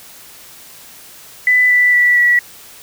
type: tone with pitch steps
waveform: sine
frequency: 1995 / 1976.6 / 1958.5 / 1940.4 Hz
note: B6 / B6 / B6 / B6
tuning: +17 / +1 / -15 / -31 cents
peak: -8 dBFS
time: 1.47-2.39 s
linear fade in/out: 2 ms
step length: 230 ms
effects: white hiss -39 dBFS RMS until 2.82 s